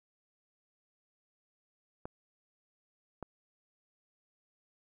clicks, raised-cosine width 1 ms, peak -26 dBFS, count 2, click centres 2.055 / 3.227 s, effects 11-bit

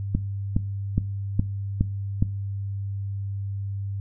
click train, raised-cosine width 5 ms, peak -8 dBFS, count 6, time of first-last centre 0.15-2.225 s, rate 2.41 Hz, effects noise-tail reverb RT60 0.4 s tail -19 dB re dry + added 99 Hz sine -27 dBFS peak until 4 s

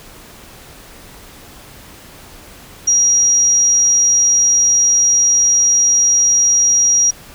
sine tone, 5720 Hz, F8, 41 cents sharp, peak -9 dBFS, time 2.87-7.11 s, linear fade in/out 10 ms, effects pink hiss -39 dBFS RMS until 7.34 s

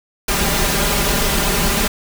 pink noise with comb filter, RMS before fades -17 dBFS, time 0.28-1.88 s, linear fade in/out 5 ms, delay 5 ms, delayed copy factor +0.75, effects none

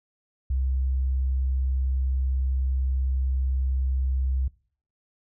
sine tone, 65.41 Hz, C2, in tune, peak -22 dBFS, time 0.5-4.48 s, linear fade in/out 5 ms, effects noise-tail reverb RT60 0.5 s tail -22 dB re dry

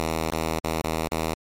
5% pulse tone with dropouts, 80.3 Hz, E2, 45 cents flat, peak -13 dBFS, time 0-1.34 s, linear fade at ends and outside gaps 0 ms, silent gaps 0.302-0.324 / 0.595-0.642 / 0.813-0.842 / 1.082-1.119 s, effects MP3 64 kbps

